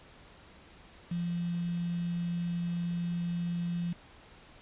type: tone with quantisation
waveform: sine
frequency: 172.5 Hz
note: F3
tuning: 21 cents flat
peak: -30 dBFS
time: 1.11-3.93 s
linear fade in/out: 5 ms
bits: 8
effects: pink hiss -55 dBFS RMS until 4.61 s + resampled to 8000 Hz